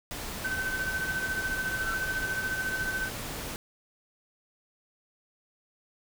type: noise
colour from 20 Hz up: pink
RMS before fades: -37 dBFS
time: 0.11-3.56 s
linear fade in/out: 0 ms
type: tone with tremolo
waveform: sine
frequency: 1532 Hz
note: G6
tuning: 40 cents flat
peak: -27 dBFS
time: 0.44-3.09 s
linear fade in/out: 10 ms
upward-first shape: sine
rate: 14 Hz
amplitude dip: 55%
type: tone with exponential growth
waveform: triangle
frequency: 1342 Hz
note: E6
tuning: 31 cents sharp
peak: -29 dBFS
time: 1.62-1.94 s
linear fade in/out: 1 ms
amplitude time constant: 69 ms
effects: none